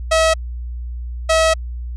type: tone pair in turn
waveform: sawtooth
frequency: 644 / 644 Hz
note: E5 / E5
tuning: -41 / -41 cents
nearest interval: unison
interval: 0 cents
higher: neither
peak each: -8 dBFS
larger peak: neither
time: 0.11-0.34 / 1.29-1.54 s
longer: second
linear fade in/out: 10 ms
effects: added 60 Hz sine -24 dBFS peak until 1.96 s + resampled to 22050 Hz